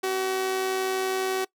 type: tone with amplitude modulation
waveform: sawtooth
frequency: 378.2 Hz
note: F#4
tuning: 38 cents sharp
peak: -19 dBFS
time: 0.03-1.45 s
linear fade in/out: 10 ms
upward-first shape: sine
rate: 112 Hz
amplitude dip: 35%
effects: noise-tail reverb RT60 0.1 s tail -21 dB re dry